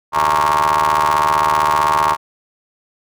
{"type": "ring-modulated tone", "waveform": "30% pulse", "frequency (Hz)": 75.5, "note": "D2", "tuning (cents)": 48, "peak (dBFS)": -7, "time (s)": [0.12, 2.17], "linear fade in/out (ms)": 50, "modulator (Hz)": 1010, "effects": []}